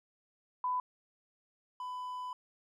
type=tone pair in turn; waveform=sine / triangle; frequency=1000 / 1000 Hz; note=B5 / B5; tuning=+21 / +21 cents; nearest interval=unison; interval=0 cents; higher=neither; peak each=-30 / -36 dBFS; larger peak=first; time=0.64-0.8 / 1.8-2.33 s; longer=second; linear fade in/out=2 ms; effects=none